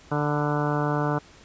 harmonic tone with a mistuned harmonic, 147.8 Hz, D3, 11 cents sharp, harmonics 1 / 2 / 3 / 4 / 5 / 6 / 7 / 8 / 9 / 10, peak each -26 / -29 / -31 / -32 / -33 / -34 / -34 / -35 / -36 / -36 dBFS, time 0.11-1.19 s, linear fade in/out 10 ms, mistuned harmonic 7, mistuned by -46 cents, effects pink hiss -51 dBFS RMS until 1.44 s + resampled to 16000 Hz

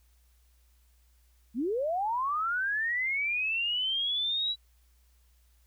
sine linear sweep, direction up, 205.9 to 3935 Hz, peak -27 dBFS, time 1.54-4.56 s, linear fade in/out 50 ms, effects added 60 Hz sine -61 dBFS peak until 5.66 s + white hiss -71 dBFS RMS until 5.66 s

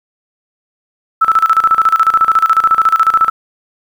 sine tone with tremolo, 1317 Hz, E6, 2 cents flat, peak -5 dBFS, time 1.21-3.3 s, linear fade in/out 10 ms, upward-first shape square, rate 14 Hz, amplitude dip 80%, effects 7-bit

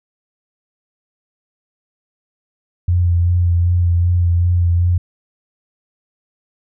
sine tone with vibrato, 87.31 Hz, F2, in tune, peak -11 dBFS, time 2.88-4.98 s, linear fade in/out 5 ms, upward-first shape sine, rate 2.6 Hz, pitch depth 25 cents each way, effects none

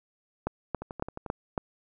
two click trains, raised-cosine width 1 ms, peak -23 / -14 dBFS, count 6 / 5, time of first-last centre 0.82-1.262 / 0.47-1.578 s, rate 11.3 / 3.61 Hz, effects none

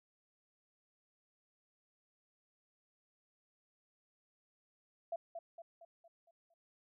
sine tone with echo, 672 Hz, E5, 33 cents sharp, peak -36 dBFS, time 5.12-5.16 s, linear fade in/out 5 ms, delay 230 ms, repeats 6, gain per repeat -6 dB, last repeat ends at 6.54 s, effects none

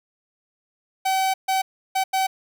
45% pulse tone bursts at uneven times, 764 Hz, G5, 45 cents flat, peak -19 dBFS, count 4, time 1.05-1.34 / 1.48-1.62 / 1.95-2.04 / 2.13-2.27 s, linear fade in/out 10 ms, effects none

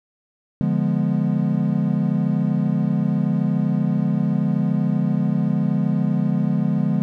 triangle chord, D diminished seventh, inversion none, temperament equal, 146.83 / 174.61 / 207.7 / 246.9 Hz, D3 / F3 / Ab3 / Cb4, 0 / 0 / 0 / 0 cents, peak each -21 / -20 / -20 / -24 dBFS, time 0.61-7.02 s, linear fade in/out 0 ms, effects none

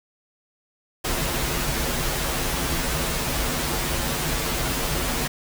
pink noise with comb filter, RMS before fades -25 dBFS, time 1.04-5.28 s, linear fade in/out 10 ms, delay 10 ms, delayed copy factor -0.8, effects none

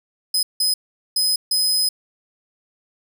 sawtooth tone bursts at uneven times, 5040 Hz, D#8, 21 cents sharp, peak -14 dBFS, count 4, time 0.34-0.43 / 0.6-0.74 / 1.16-1.36 / 1.51-1.89 s, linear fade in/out 5 ms, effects none

